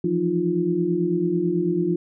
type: tone cluster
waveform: sine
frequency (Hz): 166.5 / 175.6 / 310.1 / 350.3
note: E3 / F3 / D#4 / F4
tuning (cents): +18 / +10 / -6 / +5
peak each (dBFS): -30 / -25 / -26 / -22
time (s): 0.04-1.96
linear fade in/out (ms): 5
effects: none